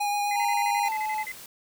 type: tone with vibrato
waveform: square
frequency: 820 Hz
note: G#5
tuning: 22 cents flat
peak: -25 dBFS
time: 0-0.89 s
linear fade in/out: 10 ms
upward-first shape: sine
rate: 7.9 Hz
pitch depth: 10 cents each way
type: tone bursts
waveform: sine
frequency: 2049 Hz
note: C7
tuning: 37 cents flat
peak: -32 dBFS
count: 12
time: 0.31-1.318 s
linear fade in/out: 2 ms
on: 51 ms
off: 36 ms
type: tone with pitch glide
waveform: triangle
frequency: 922 to 860.3 Hz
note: A#5 to A5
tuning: -19 to -39 cents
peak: -25 dBFS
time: 0.34-1.26 s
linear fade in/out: 50 ms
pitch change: -120 cents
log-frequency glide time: 0.82-0.97 s
type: noise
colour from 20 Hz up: white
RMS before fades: -44 dBFS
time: 0.85-1.46 s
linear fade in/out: 2 ms
effects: none

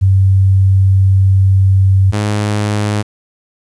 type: tone pair in turn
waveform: sine / sawtooth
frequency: 96.1 / 104.45 Hz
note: G2 / G#2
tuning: -34 / +10 cents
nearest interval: minor second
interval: 144 cents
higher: second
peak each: -6 / -9 dBFS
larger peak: first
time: 0.01-2.12 / 2.12-3.03 s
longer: first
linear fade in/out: 20 ms
effects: resampled to 24000 Hz + 8-bit

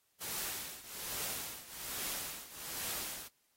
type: noise with tremolo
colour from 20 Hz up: white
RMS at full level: -38 dBFS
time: 0.2-3.29 s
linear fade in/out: 20 ms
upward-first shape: triangle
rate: 1.2 Hz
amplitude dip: 85%
effects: white hiss -75 dBFS RMS until 3.56 s + AAC 48 kbps

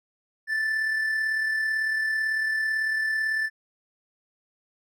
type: tone with amplitude modulation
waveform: triangle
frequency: 1760 Hz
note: A6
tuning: in tune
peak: -20 dBFS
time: 0.47-3.5 s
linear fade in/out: 50 ms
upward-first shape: sine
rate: 38 Hz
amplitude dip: 35%
effects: none

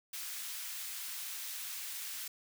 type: high-pass noise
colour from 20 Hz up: white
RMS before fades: -42 dBFS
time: 0.13-2.28 s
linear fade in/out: 5 ms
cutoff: 1500 Hz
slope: 12 dB/octave
effects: none

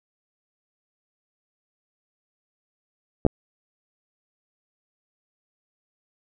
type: clicks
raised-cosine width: 2 ms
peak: -5 dBFS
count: 2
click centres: 3.251 / 3.265 s
effects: none

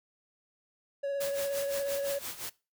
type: tone with vibrato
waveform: triangle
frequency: 559 Hz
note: C#5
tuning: 14 cents sharp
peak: -28 dBFS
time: 1.03-2.19 s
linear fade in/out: 10 ms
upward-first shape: triangle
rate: 17 Hz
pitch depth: 23 cents each way
type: noise with tremolo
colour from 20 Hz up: white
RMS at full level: -37 dBFS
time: 1.2-2.5 s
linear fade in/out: 10 ms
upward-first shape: sine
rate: 5.8 Hz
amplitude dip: 75%
effects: noise-tail reverb RT60 0.3 s tail -22 dB re dry

